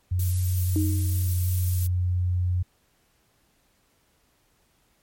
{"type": "tone with pitch glide", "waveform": "sine", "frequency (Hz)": [90.6, 89.92], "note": ["F#2", "F#2"], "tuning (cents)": [-36, -49], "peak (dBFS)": -21, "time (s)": [0.11, 2.63], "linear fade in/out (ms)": 10, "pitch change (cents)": -13, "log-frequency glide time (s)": [0.46, 2.41]}
{"type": "noise", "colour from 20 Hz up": "violet", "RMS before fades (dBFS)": -33, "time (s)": [0.19, 1.87], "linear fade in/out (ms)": 5}
{"type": "tone with exponential decay", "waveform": "sine", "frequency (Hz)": 310.3, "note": "D#4", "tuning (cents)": -5, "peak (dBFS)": -21, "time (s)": [0.76, 1.45], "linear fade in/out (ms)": 0, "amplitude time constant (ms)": 150}
{"effects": ["pink hiss -66 dBFS RMS until 5.02 s", "MP3 64 kbps"]}